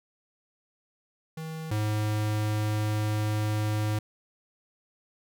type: tone pair in turn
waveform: square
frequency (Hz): 159.6 / 106.52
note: D#3 / G#2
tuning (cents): +44 / +44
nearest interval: perfect fifth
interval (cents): 700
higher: first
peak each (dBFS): -35 / -26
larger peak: second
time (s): 1.37-1.71 / 1.71-3.99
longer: second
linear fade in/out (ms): 5
effects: none